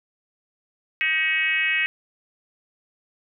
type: tone with frequency modulation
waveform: sine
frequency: 2229 Hz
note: C#7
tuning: 9 cents sharp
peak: -19 dBFS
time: 1.01-1.86 s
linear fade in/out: 0 ms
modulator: 328 Hz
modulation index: 1.5
effects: none